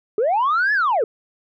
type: linear two-way sweep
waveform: sine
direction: up then down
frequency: 396.8 to 1751 to 396.8 Hz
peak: -14 dBFS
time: 0.18-1.04 s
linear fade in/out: 2 ms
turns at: 0.73 s
effects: tanh soft clip ceiling -13 dBFS